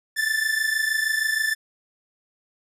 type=tone pair together; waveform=45% pulse; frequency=1746.6 / 1773 Hz; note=A6 / A6; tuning=-13 / +13 cents; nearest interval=unison; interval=26 cents; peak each=-24 dBFS; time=0.16-1.55 s; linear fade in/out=20 ms; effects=resampled to 32000 Hz